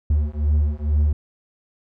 triangle beating tone pair, 73.42 / 75.62 Hz, D2 / D#2, 0 / -49 cents, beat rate 2.2 Hz, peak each -18 dBFS, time 0.1-1.13 s, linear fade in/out 5 ms, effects none

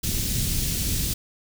pink band-stop noise, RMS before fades -25 dBFS, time 0.03-1.14 s, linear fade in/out 10 ms, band 200 to 4200 Hz, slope 12 dB/octave, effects none

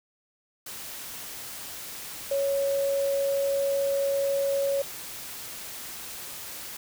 sine tone in noise, 555 Hz, C#5, 2 cents sharp, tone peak -23 dBFS, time 2.31-4.82 s, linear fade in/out 5 ms, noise white, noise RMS -39 dBFS, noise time 0.66-6.77 s, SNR +13 dB, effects none

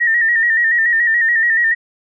sine tone with vibrato, 1851 Hz, A#6, 13 cents flat, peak -11 dBFS, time 0-1.75 s, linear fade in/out 20 ms, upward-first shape square, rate 7 Hz, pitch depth 48 cents each way, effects none

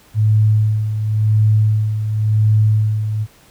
sine tone with tremolo, 107.6 Hz, A2, 38 cents flat, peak -9 dBFS, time 0.14-3.27 s, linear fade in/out 50 ms, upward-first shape sine, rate 0.93 Hz, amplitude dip 60%, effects pink hiss -49 dBFS RMS until 3.5 s

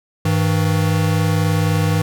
square tone pair together, 100.6 / 159.7 Hz, G2 / D#3, +45 / +45 cents, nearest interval minor sixth, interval 800 cents, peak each -18 dBFS, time 0.25-2.02 s, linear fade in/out 5 ms, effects none

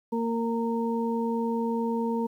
harmonic tone, 230.6 Hz, A#3, 19 cents flat, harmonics 1 / 2 / 4, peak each -27 / -30 / -33 dBFS, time 0.12-2.27 s, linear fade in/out 10 ms, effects 10-bit

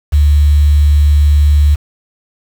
sine tone with quantisation, 73.42 Hz, D2, in tune, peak -5 dBFS, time 0.12-1.76 s, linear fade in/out 20 ms, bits 5, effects none

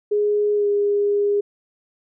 sine tone with pitch glide, 415.7 to 408.3 Hz, G#4 to G#4, +2 to -29 cents, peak -16 dBFS, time 0.11-1.41 s, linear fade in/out 10 ms, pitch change -31 cents, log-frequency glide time 0.55-0.67 s, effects none

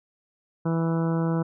harmonic tone, 164.81 Hz, E3, in tune, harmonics 1 / 2 / 3 / 4 / 5 / 6 / 7 / 8 / 9, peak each -23 / -29 / -32 / -38 / -40 / -38 / -45 / -40 / -45 dBFS, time 0.65-1.43 s, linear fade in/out 10 ms, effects none

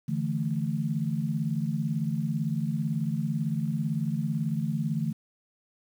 sine chord, D suspended second, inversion none, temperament equal, 146.83 / 164.81 / 220 Hz, D3 / E3 / A3, 0 / 0 / 0 cents, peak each -30 / -30 / -31 dBFS, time 0.08-5.13 s, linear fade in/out 10 ms, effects 9-bit

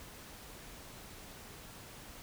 silence, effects pink hiss -51 dBFS RMS until 2.22 s

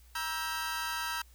sawtooth chord, E diminished, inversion second, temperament just, 949.3 / 1318.5 / 1582.2 Hz, Bb5 / E6 / G6, +31 / 0 / +16 cents, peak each -34 dBFS, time 0.15-1.22 s, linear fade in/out 5 ms, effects added 60 Hz sine -55 dBFS peak until 1.34 s + white hiss -64 dBFS RMS until 1.34 s

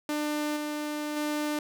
sawtooth tone with level steps, 298.9 Hz, D4, 31 cents sharp, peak -24 / -27 / -24 dBFS, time 0.09-1.59 s, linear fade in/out 2 ms, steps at 0.56 / 1.16 s, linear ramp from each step 10 ms, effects none

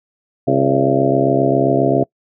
harmonic tone with a mistuned harmonic, 67.5 Hz, C#2, 45 cents flat, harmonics 2 / 3 / 4 / 5 / 6 / 7 / 8 / 9 / 10, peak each -20 / -28 / -18 / -20 / -19 / -24 / -25 / -22 / -18 dBFS, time 0.47-2.04 s, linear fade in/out 10 ms, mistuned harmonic 9, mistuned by -67 cents, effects noise-tail reverb RT60 0.1 s tail -25 dB re dry

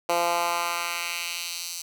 10% pulse tone with high-pass filter sweep, 172 Hz, F3, 26 cents flat, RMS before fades -28 dBFS, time 0.09-1.82 s, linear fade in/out 5 ms, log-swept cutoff 530 to 5600 Hz, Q 1.3, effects none

